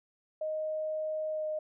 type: tone with pitch glide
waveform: sine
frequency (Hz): 622.3 to 617.3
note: D#5 to D#5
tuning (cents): 0 to -14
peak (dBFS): -31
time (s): 0.41-1.59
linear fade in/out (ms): 5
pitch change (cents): -14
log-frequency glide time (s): 1.31-1.46
effects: none